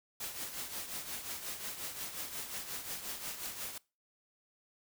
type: noise with tremolo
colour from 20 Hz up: white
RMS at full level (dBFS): -39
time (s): 0.2-3.78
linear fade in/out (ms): 5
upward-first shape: triangle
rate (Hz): 5.6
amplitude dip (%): 65
effects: noise-tail reverb RT60 0.3 s tail -23 dB re dry